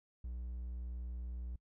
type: tone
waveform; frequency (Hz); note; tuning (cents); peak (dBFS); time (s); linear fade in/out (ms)
triangle; 60.7; B1; -29; -38; 0.24-1.56; 5
effects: noise-tail reverb RT60 0.1 s tail -25 dB re dry